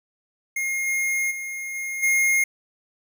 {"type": "tone with level steps", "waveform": "square", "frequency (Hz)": 2139, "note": "C7", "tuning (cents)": 38, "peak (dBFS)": [-24, -22, -30, -28, -18], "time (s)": [0.56, 2.44], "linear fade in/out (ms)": 5, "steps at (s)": [0.86, 1.3, 1.74, 2.02], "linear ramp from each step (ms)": 20, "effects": []}